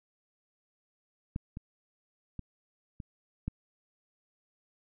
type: clicks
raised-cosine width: 5 ms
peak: -21 / -27 / -26 / -28 / -20 dBFS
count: 5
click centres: 1.361 / 1.571 / 2.393 / 3.002 / 3.48 s
effects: none